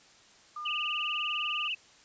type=tone; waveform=sine; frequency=1207 Hz; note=D6; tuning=47 cents sharp; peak=-36 dBFS; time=0.56-1.68 s; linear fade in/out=5 ms
type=tone with vibrato; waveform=sine; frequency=2776 Hz; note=F7; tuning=11 cents flat; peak=-30 dBFS; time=0.65-1.75 s; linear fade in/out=10 ms; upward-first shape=triangle; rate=20 Hz; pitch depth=170 cents each way
effects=white hiss -58 dBFS RMS until 2.04 s + resampled to 16000 Hz